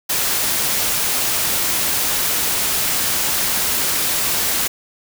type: noise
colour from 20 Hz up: white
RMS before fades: -19 dBFS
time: 0.09-4.68 s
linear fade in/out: 10 ms
effects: none